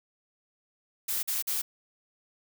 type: noise bursts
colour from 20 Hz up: blue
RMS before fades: -30 dBFS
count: 3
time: 1.08-1.62 s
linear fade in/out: 10 ms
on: 150 ms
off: 45 ms
effects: none